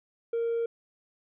triangle tone, 463.8 Hz, A#4, 9 cents flat, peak -23 dBFS, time 0.33-0.66 s, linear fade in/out 5 ms, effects tanh soft clip ceiling -22 dBFS + resampled to 8000 Hz

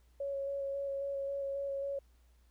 sine tone with vibrato, 554.4 Hz, C#5, in tune, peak -34 dBFS, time 0.2-1.99 s, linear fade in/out 5 ms, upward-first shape square, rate 3.7 Hz, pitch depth 11 cents each way, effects added 60 Hz sine -62 dBFS peak until 2.5 s + pink hiss -74 dBFS RMS until 2.5 s

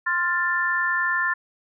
sine chord, F major, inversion second, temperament equal with one note detuned, 1046.5 / 1396.9 / 1768.2 Hz, C6 / F6 / A6, 0 / 0 / +8 cents, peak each -27 / -27 / -22 dBFS, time 0.06-1.34 s, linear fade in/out 10 ms, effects none

